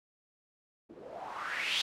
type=noise with low-pass filter sweep; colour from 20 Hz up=blue; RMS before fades=-37 dBFS; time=0.89-1.82 s; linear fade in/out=10 ms; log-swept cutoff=320 to 3700 Hz; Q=4.1; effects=none